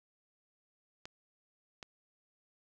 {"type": "clicks", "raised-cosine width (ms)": 0.2, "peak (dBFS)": -27, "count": 2, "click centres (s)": [1.055, 1.828], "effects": []}